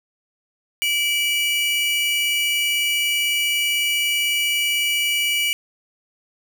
45% pulse tone pair together, 2318 / 2920 Hz, D7 / F#7, -23 / -24 cents, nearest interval major third, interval 399 cents, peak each -21 dBFS, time 0.82-5.53 s, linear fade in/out 0 ms, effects none

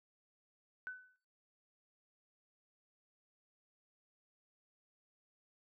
sine tone with exponential decay, 1503 Hz, F#6, 27 cents sharp, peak -38 dBFS, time 0.87-1.16 s, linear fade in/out 0 ms, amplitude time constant 61 ms, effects noise-tail reverb RT60 0.5 s tail -19 dB re dry

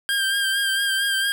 25% pulse tone with vibrato, 1593 Hz, G6, 27 cents sharp, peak -16 dBFS, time 0.09-1.32 s, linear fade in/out 0 ms, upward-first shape sine, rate 4.4 Hz, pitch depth 32 cents each way, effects none

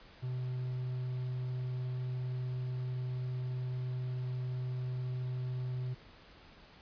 triangle tone, 126.6 Hz, B2, 43 cents sharp, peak -32 dBFS, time 0.22-5.95 s, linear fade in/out 20 ms, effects pink hiss -57 dBFS RMS until 6.81 s + resampled to 11025 Hz

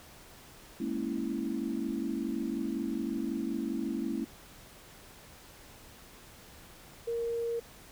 sine chord, A# half-diminished seventh, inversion third, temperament equal, 207.7 / 233.1 / 277.2 / 329.6 Hz, G#3 / A#3 / C#4 / E4, 0 / 0 / 0 / 0 cents, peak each -38 / -36 / -36 / -36 dBFS, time 0.8-4.25 s, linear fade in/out 5 ms
sine tone, 466.2 Hz, A#4, in tune, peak -30 dBFS, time 7.07-7.6 s, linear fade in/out 10 ms
effects pink hiss -53 dBFS RMS until 7.91 s

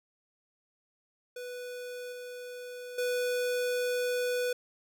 square tone with level steps, 493.9 Hz, B4, in tune, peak -39 / -41 / -29 dBFS, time 1.36-4.53 s, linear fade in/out 5 ms, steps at 2.12 / 2.98 s, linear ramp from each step 5 ms, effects none

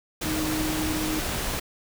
sine tone in noise, 311.1 Hz, D#4, in tune, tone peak -27 dBFS, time 0.25-1.2 s, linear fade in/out 10 ms, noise pink, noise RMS -29 dBFS, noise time 0.21-1.6 s, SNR -1 dB, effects none

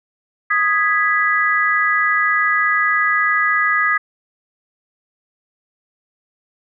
sine chord, G# minor, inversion second, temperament equal, 1244.5 / 1661.2 / 1975.5 Hz, D#6 / G#6 / B6, 0 / 0 / 0 cents, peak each -18 dBFS, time 0.5-3.98 s, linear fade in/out 10 ms, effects none

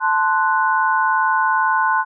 sine chord, F# diminished, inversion first, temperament equal with one note detuned, 880 / 1042.3 / 1480 Hz, A5 / C6 / F#6, 0 / -7 / 0 cents, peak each -19 / -18 / -19 dBFS, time 0-2.05 s, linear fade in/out 50 ms, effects none

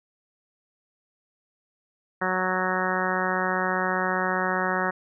harmonic tone, 185 Hz, F#3, in tune, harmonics 1 / 2 / 3 / 4 / 5 / 6 / 7 / 8 / 9 / 10, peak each -32 / -32 / -32 / -32 / -32 / -32 / -32 / -32 / -32 / -32 dBFS, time 2.21-4.91 s, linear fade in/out 10 ms, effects none

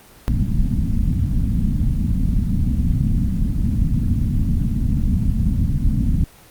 pink low-pass noise, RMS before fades -18 dBFS, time 0.28-6.24 s, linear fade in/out 0 ms, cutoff 250 Hz, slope 48 dB/octave, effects pink hiss -46 dBFS RMS until 6.5 s + Opus 24 kbps

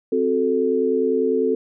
sine chord, F# diminished, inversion second, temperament equal, 261.6 / 370 / 440 Hz, C4 / F#4 / A4, 0 / 0 / 0 cents, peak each -23 / -23 / -19 dBFS, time 0.12-1.55 s, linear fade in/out 5 ms, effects none

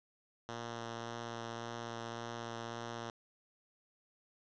5% pulse tone with vibrato, 116.54 Hz, A#2, in tune, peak -30 dBFS, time 0.49-3.1 s, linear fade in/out 0 ms, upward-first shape sine, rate 1.8 Hz, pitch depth 11 cents each way, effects resampled to 16000 Hz + 10-bit

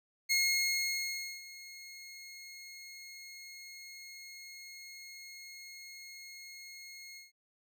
20% pulse tone with ADSR envelope, 2157 Hz, C#7, 48 cents flat, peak -21 dBFS, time 0.29-7.32 s, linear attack 25 ms, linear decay 1100 ms, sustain -21 dB, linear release 150 ms, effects none

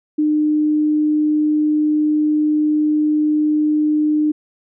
sine tone, 303.1 Hz, D#4, 45 cents flat, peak -13 dBFS, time 0.18-4.32 s, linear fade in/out 10 ms, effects none

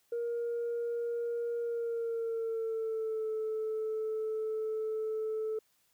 sine tone with pitch glide, 470.9 to 436.8 Hz, A#4 to A4, +18 to -13 cents, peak -30 dBFS, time 0.12-5.59 s, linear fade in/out 5 ms, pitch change -131 cents, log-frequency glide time 1.6-3.29 s, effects tanh soft clip ceiling -29 dBFS + white hiss -72 dBFS RMS until 5.93 s

